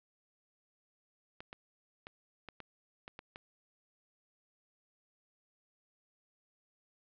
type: clicks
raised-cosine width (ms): 0.3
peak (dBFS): -29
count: 8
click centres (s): 1.405 / 1.529 / 2.069 / 2.487 / 2.603 / 3.079 / 3.191 / 3.359
effects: low-pass 4000 Hz 12 dB/octave